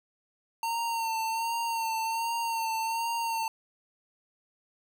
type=tone with vibrato; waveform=square; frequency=911 Hz; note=A#5; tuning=40 cents flat; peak=-29 dBFS; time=0.63-3.48 s; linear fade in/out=2 ms; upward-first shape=sine; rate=1.3 Hz; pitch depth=33 cents each way; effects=none